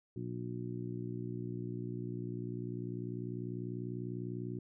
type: harmonic tone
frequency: 60.1 Hz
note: B1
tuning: 46 cents flat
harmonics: 2 / 3 / 4 / 5 / 6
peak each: -41 / -44 / -48 / -45 / -45 dBFS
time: 0.16-4.59 s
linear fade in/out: 5 ms
effects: none